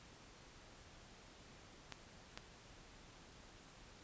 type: clicks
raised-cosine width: 0.2 ms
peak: -28 dBFS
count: 2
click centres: 1.923 / 2.375 s
effects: pink hiss -60 dBFS RMS until 4.03 s + resampled to 16000 Hz